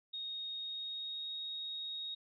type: tone with pitch glide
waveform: sine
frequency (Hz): 3729 to 3755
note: A#7 to A#7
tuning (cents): 0 to +12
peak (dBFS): -39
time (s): 0.13-2.15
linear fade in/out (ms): 10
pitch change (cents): +12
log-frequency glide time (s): 0.56-1.36
effects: none